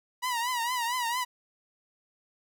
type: tone with vibrato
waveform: sawtooth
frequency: 967 Hz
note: B5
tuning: 37 cents flat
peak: -24 dBFS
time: 0.22-1.25 s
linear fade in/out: 20 ms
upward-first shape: triangle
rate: 4.4 Hz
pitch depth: 110 cents each way
effects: none